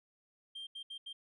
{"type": "tone bursts at uneven times", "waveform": "sine", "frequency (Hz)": 3177, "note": "G7", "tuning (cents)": 23, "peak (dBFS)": -40, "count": 4, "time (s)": [[0.55, 0.67], [0.75, 0.83], [0.9, 0.98], [1.06, 1.13]], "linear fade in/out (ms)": 10, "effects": ["tanh soft clip ceiling -41 dBFS"]}